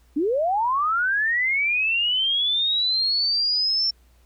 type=linear sweep; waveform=sine; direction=up; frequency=269.9 to 5430 Hz; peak=-19 dBFS; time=0.16-3.91 s; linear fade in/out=10 ms; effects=added 60 Hz sine -54 dBFS peak until 4.25 s + pink hiss -63 dBFS RMS until 4.25 s